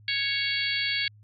harmonic tone with a mistuned harmonic, 554.4 Hz, C#5, in tune, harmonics 3 / 4 / 5 / 6 / 7 / 8, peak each -33 / -29 / -35 / -31 / -35 / -31 dBFS, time 0.08-1.08 s, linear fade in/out 2 ms, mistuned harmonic 8, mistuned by +19 cents, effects added 105 Hz sine -50 dBFS peak until 1.23 s + MP3 48 kbps

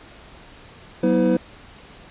triangle tone cluster, 186.9 / 242.6 / 323.5 / 506 Hz, F#3 / B3 / E4 / B4, +18 / -31 / -32 / +42 cents, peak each -19 dBFS, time 1.03-1.37 s, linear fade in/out 5 ms, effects pink hiss -45 dBFS RMS until 2.1 s + resampled to 8000 Hz

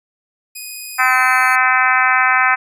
5% pulse tone with pitch glide, 2489 to 2192 Hz, D#7 to C#7, 0 to -20 cents, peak -19 dBFS, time 0.55-1.56 s, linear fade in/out 10 ms, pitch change -220 cents, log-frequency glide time 0.96-1.17 s
harmonic tone, 256.5 Hz, C4, 34 cents flat, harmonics 3 / 4 / 5 / 6 / 7 / 8 / 9 / 10, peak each -20 / -20 / -17 / -17 / -19 / -20 / -21 / -25 dBFS, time 0.98-2.56 s, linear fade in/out 20 ms
effects resampled to 32000 Hz

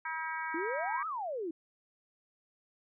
harmonic tone, 320.4 Hz, E4, 49 cents flat, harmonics 3 / 4 / 5 / 6 / 7, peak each -38 / -43 / -39 / -45 / -44 dBFS, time 0.05-1.03 s, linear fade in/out 5 ms
sine exponential two-way sweep, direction up then down, 309.1 to 1332 to 309.1 Hz, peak -34 dBFS, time 0.54-1.51 s, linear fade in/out 5 ms, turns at 1.07 s
effects none

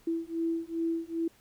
sine beating tone pair, 329.6 / 332.1 Hz, E4 / E4, 0 / +13 cents, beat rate 2.5 Hz, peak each -32 / -32 dBFS, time 0.07-1.28 s, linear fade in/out 5 ms, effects pink hiss -62 dBFS RMS until 1.4 s

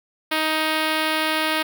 5% pulse tone with notch filter, 313.2 Hz, D#4, 11 cents sharp, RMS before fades -22 dBFS, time 0.31-1.63 s, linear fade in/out 10 ms, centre 7800 Hz, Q 1.1, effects none

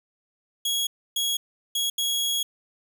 sawtooth tone bursts at uneven times, 3322 Hz, G#7, in tune, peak -20 dBFS, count 4, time 0.65-0.87 / 1.16-1.37 / 1.75-1.9 / 1.98-2.43 s, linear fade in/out 5 ms, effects none

